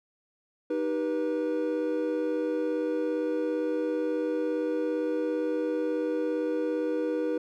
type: chord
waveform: triangle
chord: Eb augmented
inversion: none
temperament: just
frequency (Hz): 311.1 / 388.9 / 486.1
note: Eb4 / G4 / B4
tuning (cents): 0 / -14 / -28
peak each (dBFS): -28 / -33 / -27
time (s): 0.7-7.38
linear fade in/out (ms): 5
effects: none